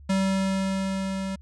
square tone with level ramp, 192.3 Hz, G3, 33 cents flat, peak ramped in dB -21 to -29 dBFS, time 0.09-1.36 s, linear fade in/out 10 ms, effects added 71 Hz sine -44 dBFS peak until 1.41 s + resampled to 22050 Hz

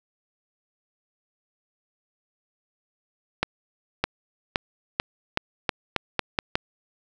accelerating click train, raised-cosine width 0.3 ms, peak -5 dBFS, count 10, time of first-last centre 3.43-6.555 s, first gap 610 ms, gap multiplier 0.85, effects none

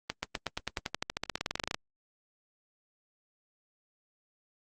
accelerating click train, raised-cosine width 0.2 ms, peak -13 dBFS, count 24, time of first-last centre 0.1-1.745 s, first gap 130 ms, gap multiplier 0.94, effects Opus 24 kbps

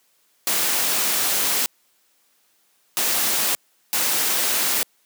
white noise bursts at uneven times, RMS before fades -21 dBFS, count 3, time 0.47-1.66 / 2.97-3.55 / 3.93-4.83 s, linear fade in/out 0 ms, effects white hiss -63 dBFS RMS until 5.05 s + high-pass 200 Hz 12 dB/octave

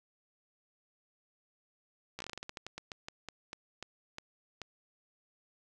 slowing click train, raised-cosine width 0.2 ms, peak -24 dBFS, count 20, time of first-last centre 2.19-4.617 s, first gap 14 ms, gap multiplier 1.21, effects none

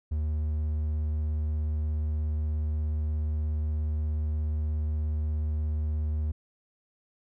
triangle tone, 76.4 Hz, D#2, 31 cents flat, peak -24 dBFS, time 0.11-6.32 s, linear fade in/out 10 ms, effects none

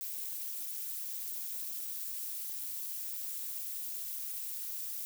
violet noise with amplitude modulation, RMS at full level -36 dBFS, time 0.01-5.05 s, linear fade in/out 0 ms, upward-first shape sine, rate 285 Hz, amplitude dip 80%, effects none

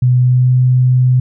sine tone with pitch glide, 125.2 to 126.87 Hz, B2 to B2, +24 to +47 cents, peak -7 dBFS, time 0.02-1.2 s, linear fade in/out 5 ms, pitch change +23 cents, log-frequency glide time 0.2-0.53 s, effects none

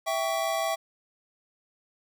square chord, C# diminished, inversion first, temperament equal with one note detuned, 659.3 / 784 / 1127.5 Hz, E5 / G5 / C#6, 0 / 0 / +29 cents, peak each -29 / -32 / -34 dBFS, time 0.06-0.76 s, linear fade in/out 20 ms, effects none

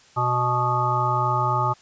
harmonic tone, 123.47 Hz, B2, in tune, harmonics 1 / 3 / 5 / 7 / 9 / 10, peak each -25 / -33 / -32 / -24 / -28 / -24 dBFS, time 0.16-1.74 s, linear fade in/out 20 ms, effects white hiss -53 dBFS RMS until 1.81 s + resampled to 16000 Hz

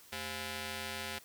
5% pulse ring-modulated tone, 306.8 Hz, D#4, 24 cents flat, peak -24 dBFS, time 0.12-1.19 s, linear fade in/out 10 ms, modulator 1140 Hz, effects white hiss -58 dBFS RMS until 1.24 s

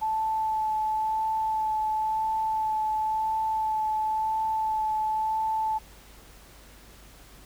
sine tone with vibrato, 872 Hz, A5, 16 cents flat, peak -24 dBFS, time 0.01-5.79 s, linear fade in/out 20 ms, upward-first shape sine, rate 0.96 Hz, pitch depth 13 cents each way, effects added 50 Hz sine -52 dBFS peak until 7.45 s + pink hiss -52 dBFS RMS until 7.45 s

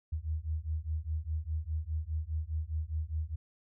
sine beating tone pair, 76.2 / 81.1 Hz, D#2 / E2, -36 / -28 cents, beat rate 4.9 Hz, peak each -35 / -35 dBFS, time 0.12-3.36 s, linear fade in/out 10 ms, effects none

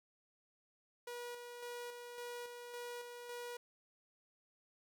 sawtooth tone with tremolo, 482.8 Hz, B4, 39 cents flat, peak -40 dBFS, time 1.07-3.57 s, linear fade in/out 5 ms, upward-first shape square, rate 1.8 Hz, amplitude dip 40%, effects none

